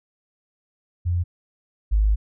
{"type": "tone pair in turn", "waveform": "sine", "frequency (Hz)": [87.6, 52.09], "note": ["F2", "G#1"], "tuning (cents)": [6, 6], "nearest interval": "major sixth", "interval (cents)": 900, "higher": "first", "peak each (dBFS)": [-19, -15], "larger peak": "second", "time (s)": [[1.05, 1.24], [1.91, 2.16]], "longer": "second", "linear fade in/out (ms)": 20, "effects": []}